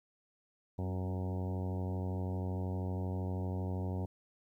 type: harmonic tone with a mistuned harmonic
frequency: 92.7 Hz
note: F#2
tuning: 4 cents sharp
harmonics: 1 / 2 / 3 / 4 / 5 / 6 / 7 / 8 / 9 / 10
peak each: -35 / -41 / -45 / -47 / -49 / -51 / -52 / -53 / -54 / -55 dBFS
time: 0.78-4.06 s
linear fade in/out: 10 ms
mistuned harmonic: 3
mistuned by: -30 cents
effects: 12-bit